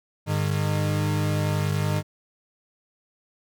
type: tone pair together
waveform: 40% pulse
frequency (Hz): 101.7 / 152.14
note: G#2 / D#3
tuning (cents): -36 / -39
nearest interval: perfect fifth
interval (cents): 697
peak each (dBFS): -24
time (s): 0.26-2.03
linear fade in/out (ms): 50
effects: none